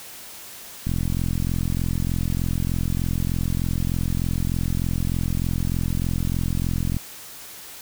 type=click train; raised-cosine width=5 ms; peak=-12 dBFS; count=265; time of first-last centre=0.87-6.967 s; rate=43.3 Hz; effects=white hiss -40 dBFS RMS until 7.81 s